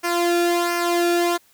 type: tone with flanger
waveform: sawtooth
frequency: 346.2 Hz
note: F4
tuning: 15 cents flat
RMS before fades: -20 dBFS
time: 0.03-1.38 s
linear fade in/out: 20 ms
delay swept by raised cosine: 0.26 to 1 ms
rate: 1.4 Hz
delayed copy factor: -0.65
effects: white hiss -57 dBFS RMS until 1.53 s